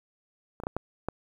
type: clicks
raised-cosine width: 1 ms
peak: -26 / -21 / -15 / -15 / -15 dBFS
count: 5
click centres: 0.601 / 0.636 / 0.669 / 0.766 / 1.086 s
effects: 9-bit